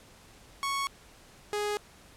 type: tone pair in turn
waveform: sawtooth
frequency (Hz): 1107 / 415.5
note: C#6 / G#4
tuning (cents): -3 / +1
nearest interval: octave + perfect fourth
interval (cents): 1696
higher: first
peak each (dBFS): -25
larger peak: neither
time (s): 0.63-0.87 / 1.53-1.77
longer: neither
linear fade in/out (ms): 0
effects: pink hiss -55 dBFS RMS until 2.16 s + low-pass 11000 Hz 12 dB/octave